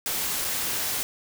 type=noise with dropouts; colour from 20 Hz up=white; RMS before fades=-28 dBFS; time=0.06-1.03 s; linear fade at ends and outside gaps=0 ms; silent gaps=0.445-0.449 s; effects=none